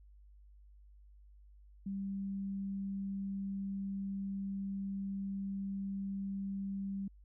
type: tone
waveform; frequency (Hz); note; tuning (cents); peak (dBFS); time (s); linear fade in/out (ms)
sine; 196; G3; 0; -36; 1.86-7.08; 5
effects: added 50 Hz sine -56 dBFS peak until 7.24 s